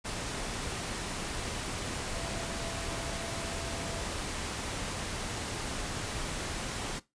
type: tone in noise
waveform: sine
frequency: 670 Hz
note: E5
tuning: 28 cents sharp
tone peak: -44 dBFS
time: 2.13-4.03 s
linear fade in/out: 20 ms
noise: pink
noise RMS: -36 dBFS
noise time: 0.04-7 s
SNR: -11 dB
effects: noise-tail reverb RT60 0.2 s tail -18 dB re dry + resampled to 22050 Hz